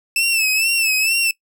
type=tone with vibrato; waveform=sawtooth; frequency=2637 Hz; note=E7; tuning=in tune; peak=-12 dBFS; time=0.16-1.31 s; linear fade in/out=2 ms; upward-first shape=sine; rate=2.2 Hz; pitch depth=75 cents each way; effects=noise-tail reverb RT60 0.1 s tail -21 dB re dry